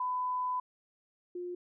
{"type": "tone pair in turn", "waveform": "sine", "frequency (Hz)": [1002, 355.3], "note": ["B5", "F4"], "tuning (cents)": [25, 30], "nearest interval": "octave + tritone", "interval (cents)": 1795, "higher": "first", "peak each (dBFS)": [-30, -36], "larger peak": "first", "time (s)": [[0, 0.6], [1.35, 1.55]], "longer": "first", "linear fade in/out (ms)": 5, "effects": []}